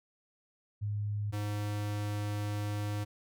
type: tone pair in turn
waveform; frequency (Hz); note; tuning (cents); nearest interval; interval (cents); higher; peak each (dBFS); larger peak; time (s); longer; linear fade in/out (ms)
sine / square; 103.83 / 103.83; G#2 / G#2; 0 / 0; unison; 0; neither; -31 / -33; first; 0.81-1.32 / 1.32-3.05; second; 20
effects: none